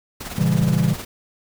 pink noise with tremolo, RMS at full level -30 dBFS, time 0.2-1.05 s, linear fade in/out 10 ms, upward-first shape sine, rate 19 Hz, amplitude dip 55%
triangle chord, A# diminished seventh, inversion none, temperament just, 116.54 / 139.85 / 167.82 / 201.4 Hz, A#2 / C#3 / E3 / G3, 0 / +16 / +31 / +47 cents, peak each -22 / -19 / -17 / -21 dBFS, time 0.38-0.94 s, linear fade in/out 5 ms
click, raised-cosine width 5 ms, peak -17 dBFS, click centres 0.615 s
effects none

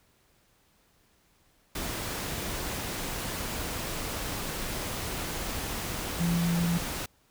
sine tone in noise, 170.8 Hz, F3, 38 cents flat, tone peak -24 dBFS, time 6.2-6.78 s, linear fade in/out 5 ms, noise pink, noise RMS -34 dBFS, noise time 1.75-7.06 s, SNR +7 dB, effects pink hiss -66 dBFS RMS until 7.3 s

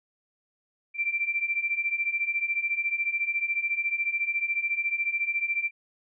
sine beating tone pair, 2343 / 2357 Hz, D7 / D7, -5 / +6 cents, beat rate 14 Hz, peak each -30 / -27 dBFS, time 0.94-5.71 s, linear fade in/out 50 ms, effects none

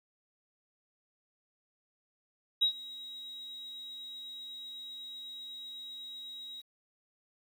sine tone with ADSR envelope, 3823 Hz, A#7, 43 cents sharp, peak -21 dBFS, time 2.61-6.62 s, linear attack 16 ms, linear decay 96 ms, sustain -21 dB, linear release 22 ms, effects tanh soft clip ceiling -17 dBFS + 10-bit

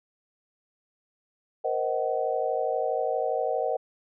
sine chord, C half-diminished seventh, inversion third, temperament just, 470.9 / 523.3 / 627.9 / 753.5 Hz, Bb4 / C5 / Eb5 / Gb5, +18 / 0 / +16 / +31 cents, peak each -30 dBFS, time 1.64-3.77 s, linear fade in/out 10 ms, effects none

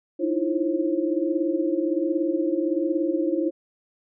sine tone cluster, 304.5 / 320.7 / 342 / 537 Hz, D#4 / E4 / F4 / C5, -37 / -48 / -36 / +45 cents, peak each -28 / -26 / -25 / -29 dBFS, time 0.19-3.51 s, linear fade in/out 20 ms, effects none

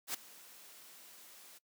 white noise with ADSR envelope, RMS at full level -36 dBFS, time 0.07-1.59 s, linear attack 72 ms, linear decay 7 ms, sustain -20 dB, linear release 20 ms, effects noise-tail reverb RT60 0.1 s tail -22 dB re dry + high-pass 200 Hz 12 dB/octave

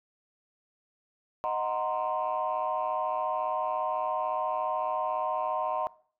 sine chord, C half-diminished seventh, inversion first, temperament equal, 622.3 / 740 / 932.3 / 1046.5 Hz, Eb5 / Gb5 / Bb5 / C6, 0 / 0 / 0 / 0 cents, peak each -32 dBFS, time 1.44-5.87 s, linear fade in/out 0 ms, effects noise-tail reverb RT60 0.5 s tail -21 dB re dry + tanh soft clip ceiling -20 dBFS

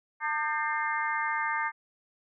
harmonic tone with a mistuned harmonic, 301.2 Hz, D4, 44 cents sharp, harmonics 3 / 4 / 5 / 6 / 7, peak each -32 / -33 / -34 / -35 / -35 dBFS, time 0.2-1.72 s, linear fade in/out 50 ms, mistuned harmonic 5, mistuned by +80 cents, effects none

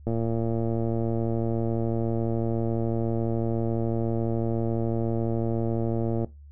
click train, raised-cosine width 2 ms, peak -15 dBFS, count 705, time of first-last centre 0.07-6.245 s, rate 114 Hz, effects noise-tail reverb RT60 0.2 s tail -18 dB re dry + added 72 Hz sine -44 dBFS peak until 6.51 s

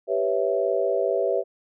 sine chord, C# half-diminished seventh, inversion second, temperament equal, 392 / 493.9 / 554.4 / 659.3 Hz, G4 / B4 / C#5 / E5, 0 / 0 / 0 / 0 cents, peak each -26 dBFS, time 0.07-1.44 s, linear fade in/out 50 ms, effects none

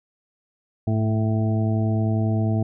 harmonic tone with a mistuned harmonic, 110 Hz, A2, in tune, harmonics 1 / 2 / 3 / 4 / 6 / 7, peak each -20 / -25 / -30 / -36 / -32 / -38 dBFS, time 0.87-2.63 s, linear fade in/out 5 ms, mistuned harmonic 1, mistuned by -37 cents, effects none

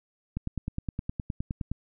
click train, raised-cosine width 5 ms, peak -18 dBFS, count 14, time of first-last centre 0.37-1.716 s, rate 9.66 Hz, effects none

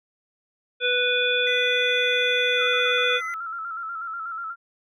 harmonic tone, 493.9 Hz, B4, in tune, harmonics 1 / 3 / 5 / 7, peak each -25 / -25 / -25 / -25 dBFS, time 0.8-3.21 s, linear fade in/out 50 ms
triangle tone with pitch glide, 2008 to 2028 Hz, B6 to B6, +28 to +45 cents, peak -29 dBFS, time 1.47-3.34 s, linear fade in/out 0 ms, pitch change +17 cents, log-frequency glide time 1.68-2.02 s
sine tone with vibrato, 1345 Hz, E6, 34 cents sharp, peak -29 dBFS, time 2.55-4.56 s, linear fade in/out 50 ms, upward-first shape square, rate 8.2 Hz, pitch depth 50 cents each way
effects none

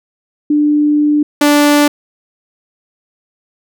sine / sawtooth tone pair in turn, 296.8 / 292.4 Hz, D4 / D4, +18 / -7 cents, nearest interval unison, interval 25 cents, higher first, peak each -8 / -3 dBFS, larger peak second, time 0.5-1.23 / 1.41-1.88 s, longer first, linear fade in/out 5 ms, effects none

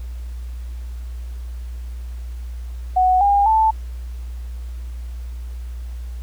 sine tone with pitch steps, 740 / 807 / 880 Hz, F#5 / G#5 / A5, 0 / -50 / 0 cents, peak -12 dBFS, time 2.96-3.71 s, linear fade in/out 10 ms, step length 250 ms, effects added 60 Hz sine -27 dBFS peak until 6.22 s + pink hiss -51 dBFS RMS until 6.22 s

